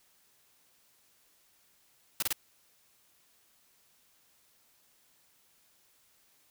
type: noise bursts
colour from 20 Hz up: white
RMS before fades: -30 dBFS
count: 3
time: 2.2-2.328 s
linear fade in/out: 2 ms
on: 24 ms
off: 28 ms
effects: white hiss -67 dBFS RMS until 6.5 s